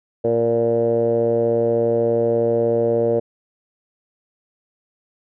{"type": "tone with low-pass filter", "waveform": "10% pulse", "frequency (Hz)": 116.54, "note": "A#2", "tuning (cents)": 0, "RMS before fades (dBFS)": -18, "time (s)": [0.24, 3.2], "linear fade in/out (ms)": 10, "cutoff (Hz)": 520, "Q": 9.6, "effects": []}